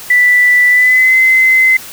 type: tone with pitch glide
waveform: sine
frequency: 1975.5 to 2053 Hz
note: B6 to C7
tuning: 0 to -33 cents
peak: -5 dBFS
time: 0.1-1.77 s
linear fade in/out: 5 ms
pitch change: +67 cents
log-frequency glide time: 0.69-1.17 s
effects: white hiss -30 dBFS RMS until 1.92 s